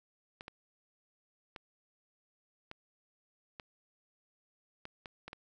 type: clicks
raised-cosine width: 0.3 ms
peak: -28 dBFS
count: 9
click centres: 0.409 / 0.481 / 1.562 / 2.714 / 3.598 / 4.854 / 5.058 / 5.28 / 5.331 s
effects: none